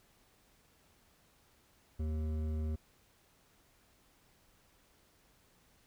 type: tone with hard clipping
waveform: sine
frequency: 77.78 Hz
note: D#2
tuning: in tune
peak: -35 dBFS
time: 1.99-2.76 s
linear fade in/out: 10 ms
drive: 11 dB
effects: pink hiss -68 dBFS RMS until 5.86 s